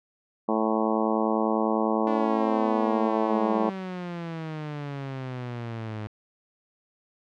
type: harmonic tone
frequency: 110 Hz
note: A2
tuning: in tune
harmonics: 2 / 3 / 4 / 5 / 6 / 7 / 8 / 9 / 10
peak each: -27 / -29 / -30 / -31 / -32 / -32 / -33 / -34 / -34 dBFS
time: 0.48-3.7 s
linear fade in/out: 10 ms
type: exponential sweep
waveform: sawtooth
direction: down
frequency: 293.7 to 105.2 Hz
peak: -28 dBFS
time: 2.07-6.07 s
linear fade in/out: 0 ms
effects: low-pass 3000 Hz 12 dB/octave